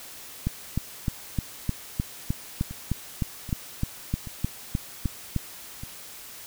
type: two click trains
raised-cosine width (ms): 5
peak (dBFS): -12 / -24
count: 17 / 5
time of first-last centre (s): 0.47-5.363 / 2.71-5.835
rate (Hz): 3.27 / 1.28
effects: white hiss -43 dBFS RMS until 6.46 s